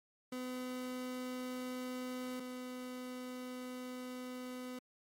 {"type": "tone pair in turn", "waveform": "30% pulse", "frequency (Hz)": [252.8, 251.9], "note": ["B3", "B3"], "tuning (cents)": [41, 34], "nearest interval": "unison", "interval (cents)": 7, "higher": "first", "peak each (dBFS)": [-37, -40], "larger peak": "first", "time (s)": [[0.32, 2.4], [2.4, 4.79]], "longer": "second", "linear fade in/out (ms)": 5, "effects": ["MP3 64 kbps"]}